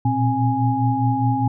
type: tone cluster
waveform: sine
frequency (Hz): 116.2 / 121.1 / 265 / 829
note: A#2 / B2 / C4 / G#5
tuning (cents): -5 / -34 / +22 / -3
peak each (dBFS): -22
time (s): 0.05-1.48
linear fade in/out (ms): 5
effects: none